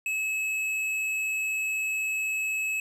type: tone with tanh clipping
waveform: sine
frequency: 2584 Hz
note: E7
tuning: 35 cents flat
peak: -28 dBFS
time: 0.06-2.8 s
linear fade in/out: 2 ms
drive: 11 dB
effects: none